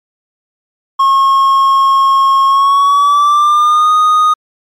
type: tone with pitch glide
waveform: triangle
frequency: 1085 to 1239.2 Hz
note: C#6 to D#6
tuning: -37 to -7 cents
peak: -4 dBFS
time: 0.99-4.34 s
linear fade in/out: 10 ms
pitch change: +230 cents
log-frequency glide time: 2.46-3.93 s
effects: MP3 96 kbps